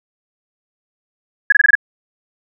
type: tone bursts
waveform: sine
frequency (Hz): 1681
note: G#6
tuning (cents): +20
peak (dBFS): -5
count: 6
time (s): 1.5-1.753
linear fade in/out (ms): 5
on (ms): 23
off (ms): 23
effects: none